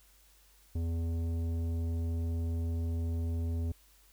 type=tone with tanh clipping; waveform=sine; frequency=83.2 Hz; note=E2; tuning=17 cents sharp; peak=-32 dBFS; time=0.75-3.72 s; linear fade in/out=5 ms; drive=12 dB; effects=added 50 Hz sine -63 dBFS peak until 4.12 s + white hiss -64 dBFS RMS until 4.12 s